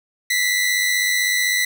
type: tone pair together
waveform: sawtooth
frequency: 1964.1 / 2060 Hz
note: B6 / C7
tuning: -10 / -28 cents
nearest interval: minor second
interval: 82 cents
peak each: -15 / -19 dBFS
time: 0.3-1.65 s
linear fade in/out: 5 ms
effects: none